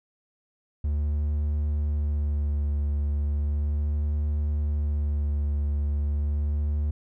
triangle tone with vibrato, 73.42 Hz, D2, in tune, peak -21 dBFS, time 0.84-6.91 s, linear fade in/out 5 ms, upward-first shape sine, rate 0.36 Hz, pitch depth 21 cents each way, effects none

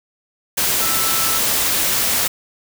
sine tone in noise, 1325 Hz, E6, 9 cents sharp, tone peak -26 dBFS, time 0.81-1.39 s, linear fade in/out 10 ms, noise white, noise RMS -18 dBFS, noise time 0.57-2.28 s, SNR -11 dB, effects none

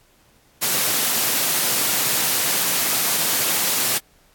white high-pass noise, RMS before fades -20 dBFS, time 0.61-3.99 s, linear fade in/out 20 ms, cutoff 110 Hz, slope 48 dB/octave, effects pink hiss -57 dBFS RMS until 4.34 s + AAC 64 kbps

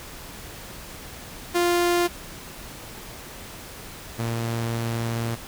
sawtooth tone pair in turn, 349.2 / 115.73 Hz, F4 / A#2, 0 / -12 cents, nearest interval octave + perfect fifth, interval 1912 cents, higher first, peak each -15 / -21 dBFS, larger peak first, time 1.54-2.08 / 4.18-5.36 s, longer second, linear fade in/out 20 ms, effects pink hiss -40 dBFS RMS until 5.47 s

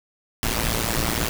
pink noise with amplitude modulation, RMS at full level -20 dBFS, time 0.43-1.29 s, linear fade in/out 0 ms, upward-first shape sine, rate 114 Hz, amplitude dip 90%, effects none

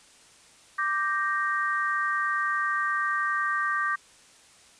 sine chord, G minor, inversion second, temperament equal, 1174.7 / 1568 / 1864.7 Hz, D6 / G6 / Bb6, 0 / 0 / 0 cents, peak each -27 / -29 / -30 dBFS, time 0.78-3.96 s, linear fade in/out 10 ms, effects white hiss -55 dBFS RMS until 4.79 s + resampled to 22050 Hz

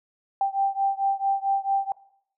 sine beating tone pair, 784 / 788.5 Hz, G5 / G5, 0 / +10 cents, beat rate 4.5 Hz, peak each -24 / -25 dBFS, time 0.41-1.92 s, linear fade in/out 2 ms, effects noise-tail reverb RT60 0.7 s tail -21 dB re dry

